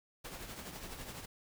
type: noise with tremolo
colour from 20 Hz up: pink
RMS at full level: -44 dBFS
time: 0.24-1.26 s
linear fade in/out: 10 ms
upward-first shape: triangle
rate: 12 Hz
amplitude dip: 55%
effects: none